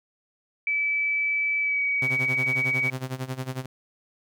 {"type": "tone with pitch glide", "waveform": "sine", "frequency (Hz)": [2304, 2264], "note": ["D7", "C#7"], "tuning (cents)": [-34, 36], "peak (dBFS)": -22, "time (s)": [0.67, 2.9], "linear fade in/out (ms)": 2, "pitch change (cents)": -30, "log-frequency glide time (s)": [1.61, 1.82]}
{"type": "tone with tremolo", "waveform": "sawtooth", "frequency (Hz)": 129.9, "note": "C3", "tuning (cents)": -12, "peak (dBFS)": -23, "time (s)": [2.02, 3.66], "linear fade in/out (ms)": 2, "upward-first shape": "sine", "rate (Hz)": 11, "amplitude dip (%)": 85}
{"effects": []}